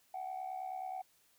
sine tone with amplitude modulation, 751 Hz, F#5, 26 cents sharp, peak -34 dBFS, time 0.14-1.02 s, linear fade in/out 5 ms, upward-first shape sine, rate 69.4 Hz, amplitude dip 75%, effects tanh soft clip ceiling -34 dBFS + white hiss -70 dBFS RMS until 1.38 s

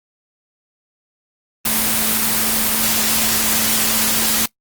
sine tone in noise, 221.1 Hz, A3, 9 cents sharp, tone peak -27 dBFS, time 1.65-4.46 s, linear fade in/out 5 ms, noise white, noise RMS -17 dBFS, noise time 1.65-4.46 s, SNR -13 dB, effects noise-tail reverb RT60 0.1 s tail -22 dB re dry + Opus 24 kbps

